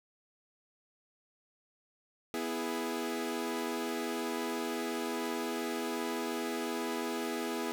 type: chord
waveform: sawtooth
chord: E major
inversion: second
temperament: equal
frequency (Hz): 246.9 / 329.6 / 415.3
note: B3 / E4 / G#4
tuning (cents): 0 / 0 / 0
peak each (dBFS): -34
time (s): 2.34-7.72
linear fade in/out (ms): 0
effects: none